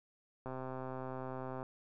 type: click train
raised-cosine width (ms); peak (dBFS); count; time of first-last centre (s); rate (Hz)
1; -29; 153; 0.46-1.629; 130
effects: none